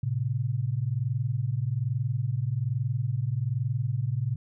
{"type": "tone pair together", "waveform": "sine", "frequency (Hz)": [112, 133.19], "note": ["A2", "C3"], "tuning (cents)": [31, 31], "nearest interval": "minor third", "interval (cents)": 300, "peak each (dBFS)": -28, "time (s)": [0.03, 4.36], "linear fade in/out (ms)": 5, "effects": []}